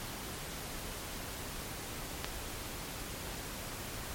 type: click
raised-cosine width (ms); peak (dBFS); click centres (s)
0.2; -16; 2.245
effects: pink hiss -42 dBFS RMS until 4.14 s + MP3 64 kbps